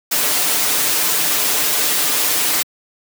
white noise with comb filter, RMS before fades -17 dBFS, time 0.11-2.63 s, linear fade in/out 10 ms, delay 6.7 ms, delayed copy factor +0.65, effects high-pass 200 Hz 12 dB/octave

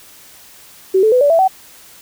sine tone with pitch steps, 380 / 436.5 / 501.4 / 576 / 661.6 / 760 Hz, F#4 / A4 / B4 / D5 / E5 / F#5, +46 / -14 / +26 / -34 / +6 / +46 cents, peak -8 dBFS, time 0.94-1.48 s, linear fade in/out 10 ms, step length 90 ms, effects white hiss -42 dBFS RMS until 2.01 s

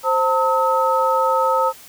sine tone cluster, 524 / 902 / 1283 Hz, C5 / A5 / E6, +2 / +43 / -47 cents, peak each -19 dBFS, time 0.03-1.73 s, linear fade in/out 50 ms, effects white hiss -43 dBFS RMS until 1.88 s

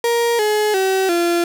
35% pulse tone with pitch steps, 469.7 / 423.3 / 381.5 / 343.8 Hz, A#4 / G#4 / G4 / F4, +13 / +33 / -47 / -27 cents, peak -13 dBFS, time 0.04-1.44 s, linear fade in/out 2 ms, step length 350 ms, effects none

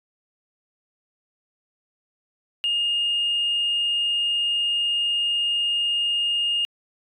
sine tone, 2838 Hz, F7, 27 cents sharp, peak -19 dBFS, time 2.64-6.65 s, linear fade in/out 0 ms, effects tanh soft clip ceiling -16 dBFS

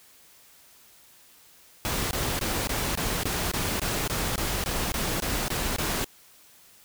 pink noise bursts, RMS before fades -28 dBFS, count 15, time 1.85-6.044 s, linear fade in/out 0 ms, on 260 ms, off 21 ms, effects white hiss -55 dBFS RMS until 6.84 s

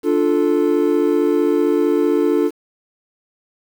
triangle chord, D minor, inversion none, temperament equal, 293.7 / 349.2 / 440 Hz, D4 / F4 / A4, 0 / 0 / 0 cents, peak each -16 dBFS, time 0.03-2.51 s, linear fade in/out 50 ms, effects 7-bit

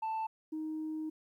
sine tone pair in turn, 884 / 312.5 Hz, A5 / D#4, +8 / +8 cents, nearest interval octave + tritone, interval 1800 cents, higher first, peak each -30 / -34 dBFS, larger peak first, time 0.02-0.27 / 0.52-1.1 s, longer second, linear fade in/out 10 ms, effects tanh soft clip ceiling -32 dBFS + 12-bit

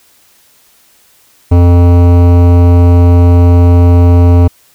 sine tone with hard clipping, 87.31 Hz, F2, in tune, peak -4 dBFS, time 1.51-4.48 s, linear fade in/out 10 ms, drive 16 dB, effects white hiss -47 dBFS RMS until 4.74 s

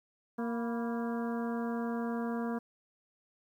harmonic tone with a mistuned harmonic, 233.1 Hz, A#3, in tune, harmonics 1 / 2 / 3 / 4 / 5 / 6 / 7, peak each -33 / -39 / -43 / -45 / -47 / -49 / -50 dBFS, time 0.38-2.59 s, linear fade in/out 10 ms, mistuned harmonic 4, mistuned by +79 cents, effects 11-bit

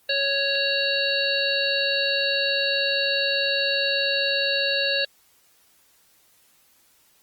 harmonic tone, 554.4 Hz, C#5, in tune, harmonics 1 / 3 / 5 / 7 / 8, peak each -27 / -27 / -27 / -27 / -27 dBFS, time 0.09-5.05 s, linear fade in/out 5 ms, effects white hiss -60 dBFS RMS until 7.22 s + Opus 24 kbps

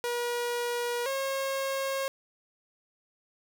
sawtooth tone pair in turn, 480.4 / 541.3 Hz, B4 / C#5, -48 / -41 cents, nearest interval major second, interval 207 cents, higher second, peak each -25 dBFS, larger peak neither, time 0.04-1.06 / 1.06-2.08 s, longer neither, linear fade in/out 0 ms, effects none

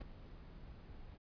brown noise with ADSR envelope, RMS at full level -41 dBFS, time 0-1.18 s, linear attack 14 ms, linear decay 11 ms, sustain -12 dB, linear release 25 ms, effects resampled to 11025 Hz

